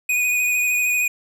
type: tone with vibrato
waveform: square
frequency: 2477 Hz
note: D#7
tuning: 8 cents flat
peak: -18 dBFS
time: 0.09-1.08 s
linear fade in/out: 5 ms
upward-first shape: triangle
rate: 13 Hz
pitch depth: 25 cents each way
effects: none